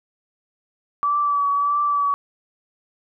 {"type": "tone with vibrato", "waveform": "sine", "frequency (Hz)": 1151, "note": "D6", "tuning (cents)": -35, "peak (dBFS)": -17, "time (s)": [1.03, 2.14], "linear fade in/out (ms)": 0, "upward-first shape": "triangle", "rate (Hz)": 1.6, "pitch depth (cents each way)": 31, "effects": []}